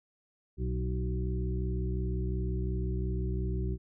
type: harmonic tone with a mistuned harmonic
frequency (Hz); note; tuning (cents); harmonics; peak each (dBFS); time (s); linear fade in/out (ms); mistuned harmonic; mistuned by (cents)
62.8; B1; +30; 1 / 2 / 3 / 5 / 6; -31 / -35 / -39 / -44 / -40; 0.57-3.78; 50; 2; -40
effects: none